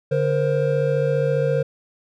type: tone cluster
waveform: triangle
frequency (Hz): 144.5 / 471.2 / 526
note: D3 / A#4 / C5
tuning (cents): -28 / +19 / +9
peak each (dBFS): -20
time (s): 0.11-1.63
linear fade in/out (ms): 10
effects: none

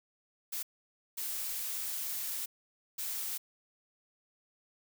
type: noise bursts at uneven times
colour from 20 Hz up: blue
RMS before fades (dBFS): -37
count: 3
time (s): 0.52-0.63 / 1.17-2.46 / 2.98-3.38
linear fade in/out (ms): 10
effects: none

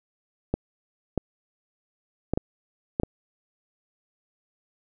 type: clicks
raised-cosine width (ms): 2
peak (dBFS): -10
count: 6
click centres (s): 0.54 / 1.177 / 2.336 / 2.375 / 2.999 / 3.034
effects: none

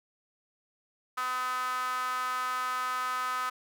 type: tone with high-pass filter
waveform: sawtooth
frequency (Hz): 253.3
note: B3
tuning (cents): +44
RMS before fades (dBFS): -32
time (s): 1.17-3.5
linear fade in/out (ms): 10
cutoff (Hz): 1200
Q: 7.7
effects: none

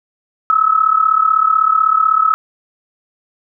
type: tone with amplitude modulation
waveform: sine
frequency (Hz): 1292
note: E6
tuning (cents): -35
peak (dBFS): -6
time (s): 0.5-2.34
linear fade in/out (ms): 0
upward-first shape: sine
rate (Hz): 36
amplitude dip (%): 80
effects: none

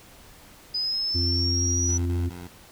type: linear sweep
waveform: sine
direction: up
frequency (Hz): 4979 to 5920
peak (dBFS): -24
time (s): 0.74-1.98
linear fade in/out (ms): 10
type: harmonic tone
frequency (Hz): 86.8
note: F2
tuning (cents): -10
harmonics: 1 / 3 / 4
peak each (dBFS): -24 / -32 / -35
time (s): 1.14-2.3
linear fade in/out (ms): 20
type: tone bursts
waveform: 15% pulse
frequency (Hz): 88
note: F2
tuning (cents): +14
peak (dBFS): -31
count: 3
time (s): 1.88-2.476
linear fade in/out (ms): 10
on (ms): 180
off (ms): 28
effects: pink hiss -50 dBFS RMS until 2.71 s

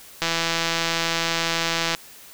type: click train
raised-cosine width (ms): 0.2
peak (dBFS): -5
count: 288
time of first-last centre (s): 0.22-1.949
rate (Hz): 166
effects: white hiss -45 dBFS RMS until 2.33 s

